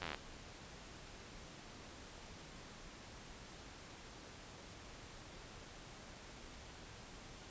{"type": "slowing click train", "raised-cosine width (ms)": 0.3, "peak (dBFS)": -25, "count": 11, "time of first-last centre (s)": [0.02, 0.146], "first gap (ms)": 11, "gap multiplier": 1.03, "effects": ["pink hiss -54 dBFS RMS until 7.5 s", "resampled to 16000 Hz"]}